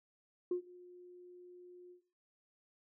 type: tone with ADSR envelope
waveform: sine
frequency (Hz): 357.3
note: F4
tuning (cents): +40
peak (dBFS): -29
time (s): 0.51-2.02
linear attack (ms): 4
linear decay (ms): 100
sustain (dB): -23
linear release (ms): 110
effects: noise-tail reverb RT60 0.7 s tail -20 dB re dry + tanh soft clip ceiling -27 dBFS